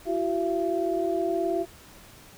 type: tone cluster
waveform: sine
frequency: 338.2 / 377.1 / 676 Hz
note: E4 / F#4 / E5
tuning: +44 / +33 / +43 cents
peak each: -28 dBFS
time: 0.05-1.66 s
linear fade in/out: 50 ms
effects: pink hiss -50 dBFS RMS until 2.37 s